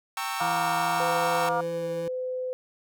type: chord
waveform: sawtooth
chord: G diminished seventh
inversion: none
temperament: equal with one note detuned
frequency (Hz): 784 / 915.8 / 1108.7 / 1318.5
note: G5 / Bb5 / Db6 / Fb6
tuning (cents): 0 / -31 / 0 / 0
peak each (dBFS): -31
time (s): 0.17-1.49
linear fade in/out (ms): 2
type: harmonic tone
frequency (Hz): 236.7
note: A#3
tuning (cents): +27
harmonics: 3 / 4 / 5 / 6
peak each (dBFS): -28 / -30 / -32 / -34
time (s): 0.4-1.61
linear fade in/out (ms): 5
type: tone with vibrato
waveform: 25% pulse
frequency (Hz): 165.6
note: E3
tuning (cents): +8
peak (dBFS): -32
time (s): 0.41-2.08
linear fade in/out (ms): 2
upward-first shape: sine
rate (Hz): 2.5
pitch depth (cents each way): 11
type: tone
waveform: sine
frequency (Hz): 509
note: C5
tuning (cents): -48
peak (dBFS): -28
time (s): 1-2.53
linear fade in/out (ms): 0
effects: none